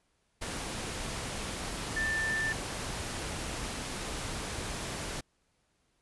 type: tone in noise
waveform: sine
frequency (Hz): 1775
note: A6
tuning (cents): +15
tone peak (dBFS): -29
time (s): 1.96-2.53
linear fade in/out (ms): 10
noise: pink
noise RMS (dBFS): -37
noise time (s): 0.41-5.21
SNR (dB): +5
effects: pink hiss -74 dBFS RMS until 6.01 s + resampled to 24000 Hz